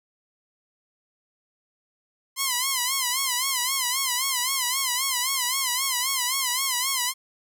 5% pulse tone with vibrato, 1033 Hz, C6, 22 cents flat, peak -11 dBFS, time 2.36-7.14 s, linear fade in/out 50 ms, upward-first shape sine, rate 3.8 Hz, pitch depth 110 cents each way, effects none

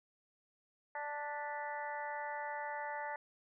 harmonic tone with a mistuned harmonic, 293.7 Hz, D4, in tune, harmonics 2 / 3 / 4 / 5 / 6 / 7, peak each -46 / -41 / -53 / -49 / -47 / -49 dBFS, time 0.95-3.16 s, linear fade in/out 2 ms, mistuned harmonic 7, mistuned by -69 cents, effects none

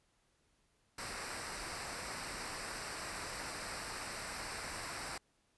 pink noise with comb filter, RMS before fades -43 dBFS, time 0.98-5.18 s, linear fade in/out 5 ms, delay 0.3 ms, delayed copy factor -0.65, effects pink hiss -75 dBFS RMS until 5.57 s + resampled to 24000 Hz

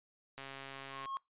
click train, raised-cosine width 0.3 ms, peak -30 dBFS, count 93, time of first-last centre 0.38-1.056 s, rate 136 Hz
triangle tone with exponential growth, 1083 Hz, C#6, 41 cents flat, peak -33 dBFS, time 0.57-1.17 s, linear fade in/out 0 ms, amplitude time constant 130 ms
effects noise-tail reverb RT60 0.2 s tail -23 dB re dry + resampled to 8000 Hz

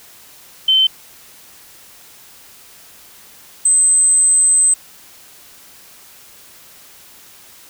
sine tone pair in turn, 3082 / 8185 Hz, G7 / C9, -30 / -39 cents, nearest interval octave + perfect fourth, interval 1691 cents, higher second, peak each -9 dBFS, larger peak neither, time 0.68-0.87 / 3.65-4.74 s, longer second, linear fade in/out 5 ms, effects white hiss -43 dBFS RMS until 7.69 s

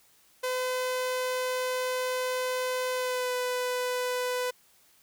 sawtooth tone with pitch glide, 508 to 499 Hz, B4 to B4, +49 to +18 cents, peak -24 dBFS, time 0.43-4.51 s, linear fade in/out 10 ms, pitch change -31 cents, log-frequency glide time 2.93-3.34 s, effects white hiss -62 dBFS RMS until 5.02 s

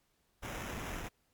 pink noise with sample-and-hold, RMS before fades -41 dBFS, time 0.42-1.09 s, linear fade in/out 20 ms, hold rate 4410 Hz, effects pink hiss -75 dBFS RMS until 1.33 s + MP3 96 kbps

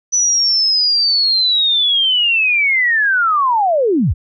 sine linear sweep, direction down, 5990 to 46.25 Hz, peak -11 dBFS, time 0.12-4.14 s, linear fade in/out 20 ms, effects none

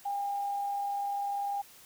sine tone with amplitude modulation, 805 Hz, G5, 46 cents sharp, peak -29 dBFS, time 0.05-1.62 s, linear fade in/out 10 ms, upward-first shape sine, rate 40.2 Hz, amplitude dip 25%, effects white hiss -55 dBFS RMS until 1.85 s

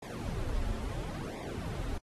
brown noise with flanger, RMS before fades -36 dBFS, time 0.02-1.98 s, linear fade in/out 5 ms, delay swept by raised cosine 0.67 to 6.47 ms, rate 0.73 Hz, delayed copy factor -1, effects AAC 32 kbps

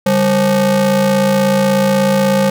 square ring-modulated tone, 168.9 Hz, E3, 42 cents sharp, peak -8 dBFS, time 0.06-2.5 s, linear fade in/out 5 ms, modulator 366 Hz, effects none

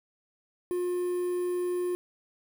triangle tone with quantisation, 356.7 Hz, F4, 37 cents sharp, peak -25 dBFS, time 0.71-1.95 s, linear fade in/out 0 ms, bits 8, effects none

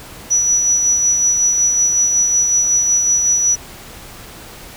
sine tone with tremolo, 5890 Hz, F#8, 9 cents flat, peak -10 dBFS, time 0.3-3.56 s, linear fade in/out 20 ms, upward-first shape sine, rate 5.4 Hz, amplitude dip 35%, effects pink hiss -36 dBFS RMS until 4.76 s

